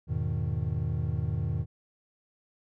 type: chord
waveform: triangle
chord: E major seventh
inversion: none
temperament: equal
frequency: 82.41 / 103.83 / 123.47 / 155.56 Hz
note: E2 / G#2 / B2 / D#3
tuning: 0 / 0 / 0 / 0 cents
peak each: -31 dBFS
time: 0.07-1.66 s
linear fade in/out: 50 ms
effects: none